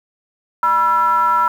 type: ring-modulated tone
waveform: triangle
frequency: 185 Hz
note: F#3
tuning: in tune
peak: -7 dBFS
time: 0.63-1.48 s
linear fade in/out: 2 ms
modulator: 1160 Hz
effects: 7-bit